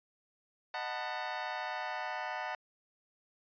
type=chord; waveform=25% pulse; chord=B dominant seventh; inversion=first; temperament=just; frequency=617.4 / 740.8 / 889 / 987.8 Hz; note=D#5 / F#5 / A5 / B5; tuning=-14 / +2 / +18 / 0 cents; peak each=-40 / -36 / -37 / -40 dBFS; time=0.74-2.55 s; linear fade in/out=2 ms; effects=resampled to 11025 Hz